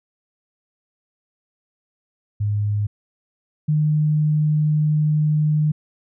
sine tone pair in turn, 103.83 / 152.07 Hz, G#2 / D#3, 0 / -39 cents, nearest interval perfect fifth, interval 661 cents, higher second, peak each -18 / -15 dBFS, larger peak second, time 2.4-2.87 / 3.68-5.72 s, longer second, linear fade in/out 10 ms, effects none

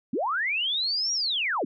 sine linear two-way sweep, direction up then down, 190.3 to 5740 to 190.3 Hz, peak -24 dBFS, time 0.13-1.65 s, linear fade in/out 5 ms, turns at 1.13 s, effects none

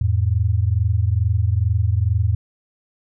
sine tone pair together, 85.8 / 108.1 Hz, F2 / A2, -30 / -30 cents, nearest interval major third, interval 400 cents, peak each -18 dBFS, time 0.01-2.35 s, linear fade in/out 5 ms, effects none

